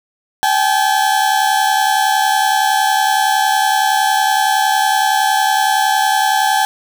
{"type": "tone pair together", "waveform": "35% pulse", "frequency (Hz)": [781.2, 852], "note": ["G5", "G#5"], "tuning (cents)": [-6, 44], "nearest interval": "major second", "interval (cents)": 150, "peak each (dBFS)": -13, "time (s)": [0.43, 6.65], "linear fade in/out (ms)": 0, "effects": []}